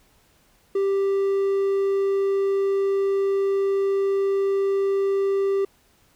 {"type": "tone", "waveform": "triangle", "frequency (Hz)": 392.9, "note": "G4", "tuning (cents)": 4, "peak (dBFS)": -17, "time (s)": [0.75, 5.65], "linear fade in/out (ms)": 5, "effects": ["pink hiss -60 dBFS RMS until 6.15 s"]}